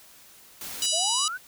white noise, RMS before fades -37 dBFS, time 0.61-0.86 s, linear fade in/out 2 ms
harmonic tone, 980 Hz, B5, 14 cents flat, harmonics 3 / 4 / 5 / 6 / 7 / 8 / 9 / 10, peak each -29 / -30 / -31 / -32 / -32 / -33 / -34 / -34 dBFS, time 0.82-1.28 s, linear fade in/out 2 ms
sine exponential sweep, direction up, 604 to 1568 Hz, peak -30 dBFS, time 0.92-1.38 s, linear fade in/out 20 ms
effects white hiss -52 dBFS RMS until 1.47 s

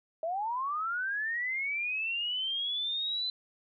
sine linear sweep, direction up, 628 to 4050 Hz, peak -30 dBFS, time 0.23-3.3 s, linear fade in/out 2 ms, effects none

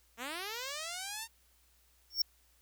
5% pulse linear sweep, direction up, 220 to 926 Hz, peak -27 dBFS, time 0.17-1.28 s, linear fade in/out 50 ms
square tone with exponential growth, 5470 Hz, F8, 37 cents flat, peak -24 dBFS, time 2.1-2.22 s, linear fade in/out 5 ms, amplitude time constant 26 ms
effects added 60 Hz sine -69 dBFS peak until 2.61 s + white hiss -69 dBFS RMS until 2.61 s

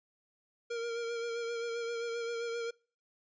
square tone with vibrato, 466.2 Hz, A#4, in tune, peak -35 dBFS, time 0.7-2.71 s, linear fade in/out 10 ms, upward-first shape sine, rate 7.6 Hz, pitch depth 27 cents each way, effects noise-tail reverb RT60 0.4 s tail -26 dB re dry + resampled to 16000 Hz

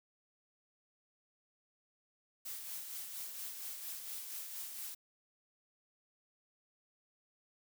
blue noise with tremolo, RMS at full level -43 dBFS, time 2.45-4.95 s, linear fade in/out 10 ms, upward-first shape sine, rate 4.3 Hz, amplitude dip 40%, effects none

